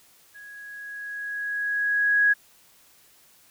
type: tone with level ramp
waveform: sine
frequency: 1661.2 Hz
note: G#6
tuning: in tune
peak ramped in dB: -42 to -15 dBFS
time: 0.34-2.34 s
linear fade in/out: 20 ms
effects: white hiss -57 dBFS RMS until 3.5 s